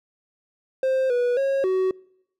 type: tone with pitch steps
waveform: triangle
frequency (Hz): 525 / 487.7 / 545 / 375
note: C5 / B4 / C#5 / F#4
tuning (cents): +6 / -22 / -29 / +23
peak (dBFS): -17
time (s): 0.83-1.91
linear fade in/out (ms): 2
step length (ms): 270
effects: noise-tail reverb RT60 0.8 s tail -25 dB re dry